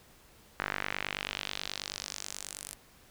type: tone with band-pass filter sweep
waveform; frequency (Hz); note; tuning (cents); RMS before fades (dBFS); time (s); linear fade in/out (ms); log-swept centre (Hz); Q
sawtooth; 49.28; G1; +10; -39; 0.59-2.75; 10; 1600 to 10000; 1.9
effects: pink hiss -59 dBFS RMS until 3.1 s